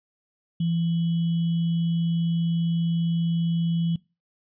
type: tone with sample-and-hold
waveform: sine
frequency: 167.5 Hz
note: E3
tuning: 28 cents sharp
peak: -21 dBFS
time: 0.6-3.96 s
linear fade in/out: 5 ms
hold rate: 3150 Hz
effects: noise-tail reverb RT60 0.3 s tail -23 dB re dry + resampled to 11025 Hz